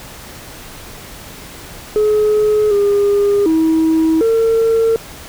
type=tone with pitch steps; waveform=sine; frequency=424.4 / 405.8 / 321 / 452.8 Hz; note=G#4 / G#4 / E4 / A4; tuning=+38 / -40 / -46 / +50 cents; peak=-8 dBFS; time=1.96-4.96 s; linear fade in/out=0 ms; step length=750 ms; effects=tanh soft clip ceiling -8 dBFS + pink hiss -34 dBFS RMS until 5.28 s